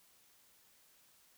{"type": "silence", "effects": ["white hiss -67 dBFS RMS until 1.37 s"]}